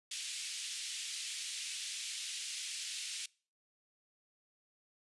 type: band-pass noise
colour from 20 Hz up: pink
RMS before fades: -42 dBFS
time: 0.11-3.26 s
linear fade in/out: 5 ms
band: 2600 to 10000 Hz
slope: 24 dB/octave
effects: noise-tail reverb RT60 0.4 s tail -24 dB re dry + resampled to 24000 Hz